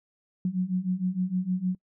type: beating tone pair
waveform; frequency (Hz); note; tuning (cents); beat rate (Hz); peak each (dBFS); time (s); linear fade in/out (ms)
sine; 179.9 / 186.4; F#3 / F#3; -48 / +13; 6.5; -29 / -27; 0.45-1.75; 2
effects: noise-tail reverb RT60 0.1 s tail -26 dB re dry